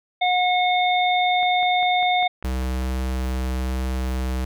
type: harmonic tone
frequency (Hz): 725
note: F#5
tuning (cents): -35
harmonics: 1 / 3 / 5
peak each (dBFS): -18 / -24 / -26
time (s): 0.21-2.28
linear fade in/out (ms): 10
type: click train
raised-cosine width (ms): 0.5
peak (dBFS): -24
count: 8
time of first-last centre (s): 1.43-2.824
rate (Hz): 5.02
type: tone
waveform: square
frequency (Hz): 64.2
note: C2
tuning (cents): -32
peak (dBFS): -23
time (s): 2.44-4.45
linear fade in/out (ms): 5
effects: none